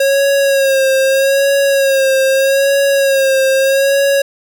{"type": "tone with vibrato", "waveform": "square", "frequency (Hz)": 544, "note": "C#5", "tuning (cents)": -33, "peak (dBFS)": -10, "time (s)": [0, 4.22], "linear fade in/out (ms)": 5, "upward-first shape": "sine", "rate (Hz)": 0.8, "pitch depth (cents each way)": 38, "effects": []}